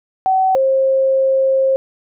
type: tone pair in turn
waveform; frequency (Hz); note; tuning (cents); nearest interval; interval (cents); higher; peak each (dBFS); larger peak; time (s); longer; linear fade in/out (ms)
sine; 758 / 533.1; F#5 / C5; +42 / +32; tritone; 610; first; -11; neither; 0.26-0.55 / 0.55-1.76; second; 0
effects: none